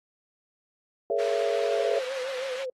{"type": "chord", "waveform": "sine", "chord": "A# half-diminished seventh", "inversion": "third", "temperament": "just", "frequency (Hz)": [419.5, 466.2, 559.4, 671.3], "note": ["G#4", "A#4", "C#5", "E5"], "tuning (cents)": [17, 0, 16, 31], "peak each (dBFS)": -29, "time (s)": [1.1, 1.99], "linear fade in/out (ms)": 2}
{"type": "band-pass noise", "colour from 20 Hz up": "pink", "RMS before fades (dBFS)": -41, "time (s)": [1.18, 2.65], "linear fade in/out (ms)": 20, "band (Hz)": [1200, 4200], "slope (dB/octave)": 12}
{"type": "tone with vibrato", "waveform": "sine", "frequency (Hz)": 523.3, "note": "C5", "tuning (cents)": 0, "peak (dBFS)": -30, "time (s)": [1.78, 2.7], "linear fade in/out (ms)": 5, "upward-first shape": "sine", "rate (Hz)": 6.3, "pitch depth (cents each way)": 72}
{"effects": ["AAC 32 kbps"]}